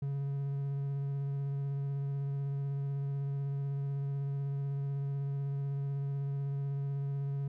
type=tone with vibrato; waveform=triangle; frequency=139.4 Hz; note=C#3; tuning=10 cents sharp; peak=-30 dBFS; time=0.02-7.48 s; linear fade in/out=5 ms; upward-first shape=sine; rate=16 Hz; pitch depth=14 cents each way; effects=none